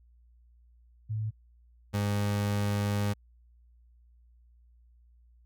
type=tone pair in turn; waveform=sine / 30% pulse; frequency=108.6 / 102.36 Hz; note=A2 / G#2; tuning=-22 / -25 cents; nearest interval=minor second; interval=103 cents; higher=first; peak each=-29 / -24 dBFS; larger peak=second; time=1.09-1.31 / 1.93-3.14 s; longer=second; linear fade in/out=20 ms; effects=added 59 Hz sine -57 dBFS peak until 5.45 s